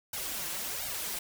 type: noise with flanger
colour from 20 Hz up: white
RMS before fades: -36 dBFS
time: 0.13-1.19 s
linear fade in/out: 5 ms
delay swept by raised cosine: 1.3 to 5.8 ms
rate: 1.4 Hz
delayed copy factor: +1
effects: none